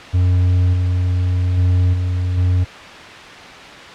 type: tone with level steps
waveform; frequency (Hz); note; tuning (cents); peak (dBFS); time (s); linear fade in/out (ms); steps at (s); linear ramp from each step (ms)
triangle; 90.4; F#2; -40; -9 / -12 / -9 / -14 / -10; 0.13-2.65; 20; 0.73 / 1.57 / 1.93 / 2.37; 10
effects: white hiss -34 dBFS RMS until 3.94 s + low-pass 3000 Hz 12 dB/octave